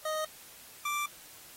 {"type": "tone pair in turn", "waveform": "25% pulse", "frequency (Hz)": [622.3, 1174.7], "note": ["D#5", "D6"], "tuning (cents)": [0, 0], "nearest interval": "major seventh", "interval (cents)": 1100, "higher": "second", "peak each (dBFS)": -27, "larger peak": "neither", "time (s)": [[0.05, 0.25], [0.85, 1.06]], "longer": "second", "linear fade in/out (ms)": 5, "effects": ["white hiss -52 dBFS RMS until 1.56 s", "AAC 48 kbps"]}